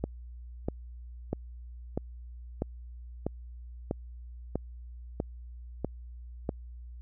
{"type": "click train", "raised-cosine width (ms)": 2, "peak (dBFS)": -16, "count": 11, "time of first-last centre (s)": [0.04, 6.492], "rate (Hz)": 1.55, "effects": ["added 60 Hz sine -42 dBFS peak until 7.01 s"]}